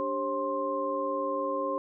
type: tone cluster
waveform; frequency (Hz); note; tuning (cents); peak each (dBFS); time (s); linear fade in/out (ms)
sine; 290.6 / 394.8 / 538 / 1053; D4 / G4 / C5 / C6; -18 / +12 / +48 / +11; -36 / -37 / -31 / -32; 0-1.78; 0
effects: none